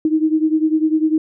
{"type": "beating tone pair", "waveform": "sine", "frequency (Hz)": [311.1, 321.1], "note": ["D#4", "E4"], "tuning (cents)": [0, -45], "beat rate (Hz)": 10, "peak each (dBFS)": [-15, -18], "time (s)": [0.05, 1.18], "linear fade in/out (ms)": 2, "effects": []}